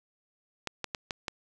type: clicks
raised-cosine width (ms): 0.2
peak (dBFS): -15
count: 5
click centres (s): 0.673 / 0.843 / 0.948 / 1.108 / 1.282
effects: none